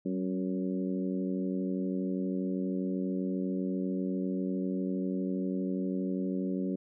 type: harmonic tone with a mistuned harmonic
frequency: 92.5 Hz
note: F#2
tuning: in tune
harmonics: 2 / 3 / 4 / 5 / 6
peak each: -32 / -34 / -38 / -43 / -44 dBFS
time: 0.05-6.76 s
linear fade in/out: 10 ms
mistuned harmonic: 2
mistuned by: +44 cents
effects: none